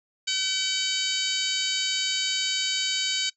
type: harmonic tone with a mistuned harmonic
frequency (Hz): 762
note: G5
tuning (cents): -49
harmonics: 2 / 3 / 4 / 5 / 6 / 7 / 8 / 9 / 10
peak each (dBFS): -37 / -34 / -29 / -33 / -30 / -40 / -39 / -34 / -39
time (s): 0.27-3.3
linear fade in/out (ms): 10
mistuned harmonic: 7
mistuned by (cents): -25
effects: noise-tail reverb RT60 0.1 s tail -19 dB re dry